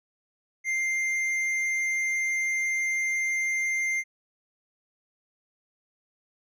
sine tone with hard clipping, 2098 Hz, C7, 4 cents sharp, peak -26 dBFS, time 0.64-4.04 s, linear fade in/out 50 ms, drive 6 dB, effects none

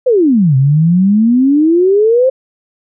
sine exponential two-way sweep, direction down then up, 535 to 129.4 to 535 Hz, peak -6 dBFS, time 0.06-2.3 s, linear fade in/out 10 ms, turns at 0.56 s, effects none

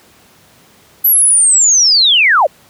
sine linear sweep, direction down, 11990 to 483.9 Hz, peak -6 dBFS, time 1.04-2.47 s, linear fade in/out 10 ms, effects pink hiss -46 dBFS RMS until 2.69 s + high-pass 100 Hz 12 dB/octave

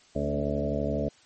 harmonic tone with a mistuned harmonic, 72 Hz, D2, 34 cents flat, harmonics 1 / 2 / 3 / 4 / 6 / 7 / 8 / 9, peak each -34 / -34 / -33 / -34 / -35 / -36 / -33 / -34 dBFS, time 0.15-1.09 s, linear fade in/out 10 ms, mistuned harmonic 3, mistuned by +24 cents, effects white hiss -58 dBFS RMS until 1.25 s + MP3 32 kbps

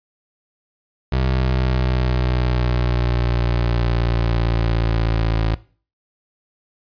25% pulse exponential sweep, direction down, 64.8 to 55 Hz, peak -13 dBFS, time 1.12-5.55 s, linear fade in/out 5 ms, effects noise-tail reverb RT60 0.4 s tail -19 dB re dry + resampled to 11025 Hz

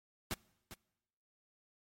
pink noise with echo, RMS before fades -37 dBFS, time 0.31-0.34 s, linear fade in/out 0 ms, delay 400 ms, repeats 1, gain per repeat -12 dB, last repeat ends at 0.74 s, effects noise-tail reverb RT60 1.0 s tail -24 dB re dry + MP3 64 kbps

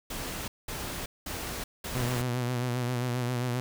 pink noise bursts, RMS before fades -36 dBFS, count 4, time 0.1-2.22 s, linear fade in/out 5 ms, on 380 ms, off 200 ms
sawtooth tone with vibrato, 123.47 Hz, B2, in tune, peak -24 dBFS, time 1.95-3.6 s, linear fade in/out 0 ms, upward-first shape sine, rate 7.5 Hz, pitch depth 50 cents each way
effects none

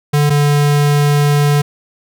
square tone pair in turn, 146.6 / 145.59 Hz, D3 / D3, -3 / -15 cents, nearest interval unison, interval 12 cents, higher first, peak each -10 dBFS, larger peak neither, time 0.13-0.3 / 0.3-1.62 s, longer second, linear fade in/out 10 ms, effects none

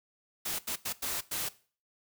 white noise bursts at uneven times, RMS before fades -34 dBFS, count 5, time 0.45-0.59 / 0.67-0.76 / 0.85-0.93 / 1.02-1.21 / 1.31-1.49 s, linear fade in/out 10 ms, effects noise-tail reverb RT60 0.4 s tail -18 dB re dry

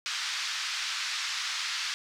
white band-pass noise, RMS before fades -33 dBFS, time 0.06-1.94 s, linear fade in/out 0 ms, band 1200 to 5500 Hz, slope 24 dB/octave, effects none

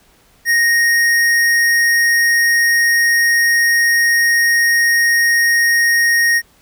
triangle tone with hard clipping, 1864 Hz, A#6, 1 cent flat, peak -12 dBFS, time 0.45-6.42 s, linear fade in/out 50 ms, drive 18 dB, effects pink hiss -52 dBFS RMS until 6.61 s

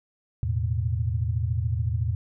sine chord, E suspended fourth, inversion none, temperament equal with one note detuned, 82.41 / 110 / 123.83 Hz, E2 / A2 / B2, 0 / 0 / +5 cents, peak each -27 / -26 / -30 dBFS, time 0.43-2.15 s, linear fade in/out 0 ms, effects none

